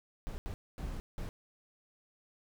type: noise bursts at uneven times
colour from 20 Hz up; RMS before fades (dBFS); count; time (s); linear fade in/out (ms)
brown; -39; 4; 0.27-0.38 / 0.46-0.54 / 0.78-1 / 1.18-1.29; 0
effects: none